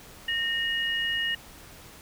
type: tone pair together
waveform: sine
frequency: 1840.4 / 2881 Hz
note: A#6 / F#7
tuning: -23 / -47 cents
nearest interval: minor sixth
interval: 776 cents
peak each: -28 dBFS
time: 0.28-1.35 s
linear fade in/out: 5 ms
effects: pink hiss -48 dBFS RMS until 2.01 s